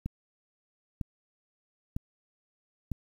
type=click train; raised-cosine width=5 ms; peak=-20 dBFS; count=4; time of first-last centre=0.06-2.917 s; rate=1.05 Hz; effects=9-bit